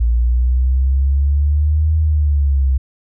sine exponential two-way sweep, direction up then down, 57.4 to 79.1 to 65 Hz, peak -11 dBFS, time 0-2.78 s, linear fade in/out 10 ms, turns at 1.97 s, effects none

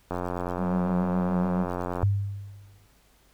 click train, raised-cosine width 1 ms, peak -16 dBFS, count 172, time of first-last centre 0.11-2.029 s, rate 89.1 Hz
triangle tone with vibrato, 183 Hz, F#3, 19 cents flat, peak -22 dBFS, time 0.58-1.67 s, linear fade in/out 50 ms, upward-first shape sine, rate 7.1 Hz, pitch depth 39 cents each way
sine tone with exponential decay, 100 Hz, G2, 35 cents sharp, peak -17 dBFS, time 2.03-2.86 s, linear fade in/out 0 ms, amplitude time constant 180 ms
effects added 50 Hz sine -62 dBFS peak until 3.33 s + pink hiss -62 dBFS RMS until 3.33 s

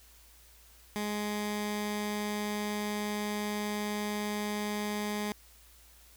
15% pulse tone with notch filter, 208.6 Hz, G#3, 8 cents sharp, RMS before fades -34 dBFS, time 0.96-5.32 s, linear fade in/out 0 ms, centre 540 Hz, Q 1.5, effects added 57 Hz sine -59 dBFS peak until 6.16 s + white hiss -59 dBFS RMS until 6.16 s

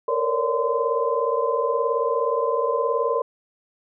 sine tone cluster, 452.6 / 471.7 / 550 / 587 / 1029 Hz, A4 / A#4 / C#5 / D5 / C6, +49 / +20 / -14 / -1 / -29 cents, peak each -28 / -24 / -27 / -28 / -25 dBFS, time 0.08-3.22 s, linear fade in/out 5 ms, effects none

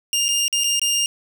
20% pulse tone with dropouts, 2813 Hz, F7, 12 cents sharp, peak -13 dBFS, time 0.13-1.06 s, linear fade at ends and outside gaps 1 ms, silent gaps 0.283-0.288 / 0.481-0.527 / 0.637-0.642 / 0.795-0.816 s, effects none

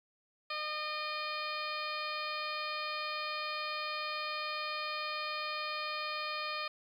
harmonic tone with a mistuned harmonic, 609 Hz, D#5, 37 cents flat, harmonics 1 / 2 / 3 / 4 / 5 / 6 / 7 / 8, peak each -45 / -39 / -46 / -41 / -47 / -49 / -45 / -47 dBFS, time 0.5-6.68 s, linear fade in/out 5 ms, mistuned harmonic 5, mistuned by +34 cents, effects 11-bit

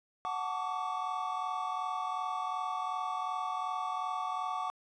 triangle chord, D major seventh, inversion first, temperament equal with one note detuned, 740 / 880 / 1132 / 1174.7 Hz, F#5 / A5 / C#6 / D6, 0 / 0 / +36 / 0 cents, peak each -36 / -38 / -35 / -38 dBFS, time 0.25-4.7 s, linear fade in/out 0 ms, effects resampled to 22050 Hz

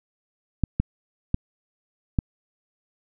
clicks, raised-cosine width 5 ms, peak -8 dBFS, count 4, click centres 0.637 / 0.8 / 1.344 / 2.188 s, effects none

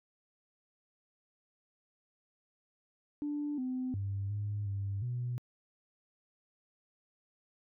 sine tone with pitch steps, 293.4 / 255.6 / 99 / 103.3 / 99.3 / 122.4 Hz, D4 / C4 / G2 / G#2 / G2 / B2, -2 / -40 / +18 / -9 / +23 / -15 cents, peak -32 dBFS, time 3.22-5.38 s, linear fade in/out 0 ms, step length 360 ms, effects tanh soft clip ceiling -28 dBFS

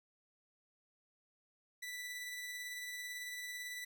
sawtooth tone with tremolo, 1975.5 Hz, B6, in tune, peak -38 dBFS, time 1.82-3.85 s, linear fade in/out 10 ms, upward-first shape sine, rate 18 Hz, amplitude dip 25%, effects none

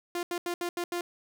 sawtooth tone bursts at uneven times, 349.2 Hz, F4, in tune, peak -26 dBFS, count 6, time 0.15-0.23 / 0.31-0.38 / 0.46-0.54 / 0.61-0.69 / 0.77-0.84 / 0.92-1.01 s, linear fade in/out 2 ms, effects none

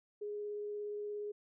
sine tone with vibrato, 415.3 Hz, G#4, in tune, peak -38 dBFS, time 0.21-1.32 s, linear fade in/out 10 ms, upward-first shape triangle, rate 17 Hz, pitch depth 9 cents each way, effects none

